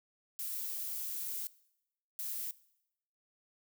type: noise bursts at uneven times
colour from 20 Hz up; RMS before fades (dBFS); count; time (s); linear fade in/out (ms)
violet; -39; 2; 0.39-1.47 / 2.19-2.51; 0
effects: noise-tail reverb RT60 0.8 s tail -20 dB re dry